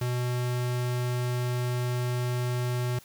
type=tone; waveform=square; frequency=123.47 Hz; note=B2; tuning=in tune; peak=-27 dBFS; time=0.01-2.99 s; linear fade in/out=5 ms; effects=white hiss -54 dBFS RMS until 3.04 s